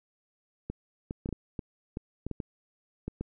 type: clicks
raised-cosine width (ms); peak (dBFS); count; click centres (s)
3; -21; 12; 0.7 / 1.109 / 1.259 / 1.29 / 1.327 / 1.592 / 1.971 / 2.266 / 2.313 / 2.402 / 3.08 / 3.21
effects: none